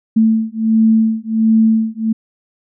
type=beating tone pair; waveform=sine; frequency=221.3 / 222.7 Hz; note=A3 / A3; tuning=+10 / +21 cents; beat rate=1.4 Hz; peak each=-13 dBFS; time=0.16-2.13 s; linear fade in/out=10 ms; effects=none